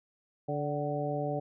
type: harmonic tone with a mistuned harmonic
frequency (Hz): 145.5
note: D3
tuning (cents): -16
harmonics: 1 / 2 / 3 / 4 / 5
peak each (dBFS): -35 / -38 / -37 / -35 / -37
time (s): 0.48-1.4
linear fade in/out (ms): 10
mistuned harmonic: 5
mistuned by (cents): +51
effects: none